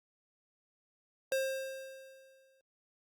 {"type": "tone with exponential decay", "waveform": "square", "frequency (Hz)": 532, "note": "C5", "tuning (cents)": 29, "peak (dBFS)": -29, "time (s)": [1.32, 2.61], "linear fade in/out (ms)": 1, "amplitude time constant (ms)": 280, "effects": ["Opus 48 kbps"]}